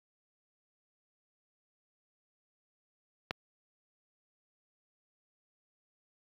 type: click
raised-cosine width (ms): 0.3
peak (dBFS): -15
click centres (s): 3.309
effects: high-pass 60 Hz 12 dB/octave + 9-bit